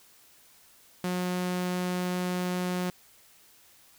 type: tone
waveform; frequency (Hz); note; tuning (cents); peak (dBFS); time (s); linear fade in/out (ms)
sawtooth; 180.5; F#3; -43; -24; 1.04-2.9; 2
effects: white hiss -58 dBFS RMS until 3.98 s